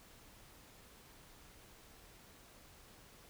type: silence
effects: pink hiss -60 dBFS RMS until 3.29 s